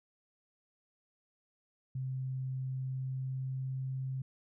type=tone with pitch glide; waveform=sine; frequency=130.81 to 131.87 Hz; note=C3 to C3; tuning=0 to +14 cents; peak=-34 dBFS; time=1.95-4.22 s; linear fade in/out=5 ms; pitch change=+14 cents; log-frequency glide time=2.68-3.94 s; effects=none